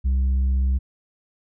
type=tone with tanh clipping; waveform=triangle; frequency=65.41 Hz; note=C2; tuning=in tune; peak=-18 dBFS; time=0.04-0.79 s; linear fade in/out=20 ms; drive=8 dB; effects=none